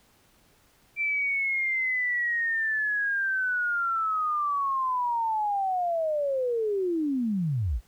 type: linear sweep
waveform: sine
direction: down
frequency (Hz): 2349 to 42.9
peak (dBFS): -24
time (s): 0.96-7.81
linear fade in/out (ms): 50
effects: pink hiss -62 dBFS RMS until 7.87 s